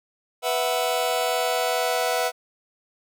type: chord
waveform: sawtooth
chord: B suspended fourth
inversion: none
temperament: just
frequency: 493.9 / 658.5 / 740.8 Hz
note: B4 / E5 / F#5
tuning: 0 / -2 / +2 cents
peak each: -22 dBFS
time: 0.42-2.32 s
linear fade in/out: 50 ms
effects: none